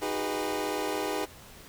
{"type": "chord", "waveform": "25% pulse", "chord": "G# minor seventh", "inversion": "second", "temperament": "equal with one note detuned", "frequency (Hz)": [311.1, 370, 408.2, 493.9], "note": ["D#4", "F#4", "G#4", "B4"], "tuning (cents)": [0, 0, -30, 0], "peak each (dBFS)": [-31, -34, -29, -32], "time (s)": [0.01, 1.26], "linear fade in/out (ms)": 20, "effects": ["pink hiss -50 dBFS RMS until 1.68 s"]}